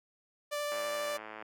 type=tone with vibrato; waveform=sawtooth; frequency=587.3 Hz; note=D5; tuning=in tune; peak=-29 dBFS; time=0.51-1.18 s; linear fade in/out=20 ms; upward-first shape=sine; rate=12 Hz; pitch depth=8 cents each way
type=click train; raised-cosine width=0.5 ms; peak=-28 dBFS; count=77; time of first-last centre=0.72-1.424 s; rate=108 Hz
effects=high-pass 300 Hz 12 dB/octave